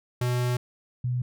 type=tone pair in turn; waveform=square / sine; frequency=123.47 / 124.12 Hz; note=B2 / B2; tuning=0 / +9 cents; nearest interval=unison; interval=9 cents; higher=second; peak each=-24 dBFS; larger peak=neither; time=0.21-0.57 / 1.04-1.22 s; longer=first; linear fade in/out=5 ms; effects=none